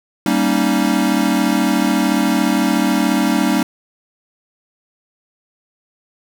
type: chord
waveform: square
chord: Eb dominant seventh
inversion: first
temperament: equal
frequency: 196 / 233.1 / 277.2 / 311.1 Hz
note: G3 / Bb3 / Db4 / Eb4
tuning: 0 / 0 / 0 / 0 cents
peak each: -20 dBFS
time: 0.26-3.63 s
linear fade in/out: 2 ms
effects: none